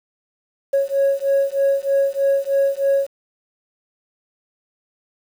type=beating tone pair; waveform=sine; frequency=550 / 553.2 Hz; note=C#5 / C#5; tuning=-14 / -4 cents; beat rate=3.2 Hz; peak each=-17 dBFS; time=0.73-3.07 s; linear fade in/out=10 ms; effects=tanh soft clip ceiling -11 dBFS + 7-bit